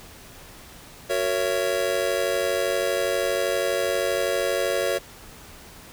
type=chord; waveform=square; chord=F# dominant seventh; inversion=none; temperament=just; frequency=370 / 462.5 / 555 / 666 Hz; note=F#4 / A#4 / C#5 / E5; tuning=0 / -14 / +2 / +18 cents; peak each=-30 / -29 / -26 / -30 dBFS; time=1.09-4.99 s; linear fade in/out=20 ms; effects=pink hiss -45 dBFS RMS until 5.92 s